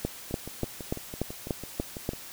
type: two click trains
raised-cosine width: 2 ms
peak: -24 / -14 dBFS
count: 12 / 8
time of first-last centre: 0.31-2.134 / 0.05-2.091 s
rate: 6.03 / 3.43 Hz
effects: white hiss -44 dBFS RMS until 2.32 s